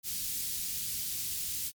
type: band-stop noise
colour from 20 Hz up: white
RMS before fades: -35 dBFS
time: 0.03-1.72 s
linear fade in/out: 50 ms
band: 170 to 3800 Hz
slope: 12 dB/octave
effects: MP3 96 kbps